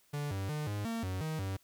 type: tone with pitch steps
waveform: 45% pulse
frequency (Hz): 145.6 / 97.1 / 150.8 / 103.1 / 228.4 / 93.3 / 157.2 / 96.4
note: D3 / G2 / D3 / G#2 / A#3 / F#2 / D#3 / G2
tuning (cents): -15 / -16 / +46 / -12 / -35 / +15 / +18 / -28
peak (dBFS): -34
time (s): 0.13-1.57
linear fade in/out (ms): 10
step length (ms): 180
effects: white hiss -68 dBFS RMS until 1.63 s